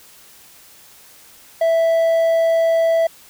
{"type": "tone", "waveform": "triangle", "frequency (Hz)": 659, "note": "E5", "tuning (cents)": -1, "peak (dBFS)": -11, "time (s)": [1.61, 3.07], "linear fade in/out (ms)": 5, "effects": ["white hiss -46 dBFS RMS until 3.29 s"]}